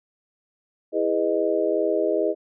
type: chord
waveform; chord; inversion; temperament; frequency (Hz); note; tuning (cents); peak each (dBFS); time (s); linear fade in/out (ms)
sine; E major seventh; none; just; 329.6 / 412 / 494.4 / 618.1; E4 / G#4 / B4 / D#5; 0 / -14 / +2 / -12; -26 / -24 / -27 / -24; 0.92-2.35; 50
effects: none